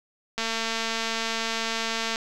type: click train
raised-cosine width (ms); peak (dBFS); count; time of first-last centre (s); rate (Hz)
0.2; -11; 403; 0.38-2.159; 226
effects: none